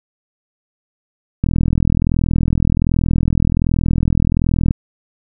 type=click train; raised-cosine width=5 ms; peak=-3 dBFS; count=136; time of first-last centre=1.44-4.709 s; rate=41.3 Hz; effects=none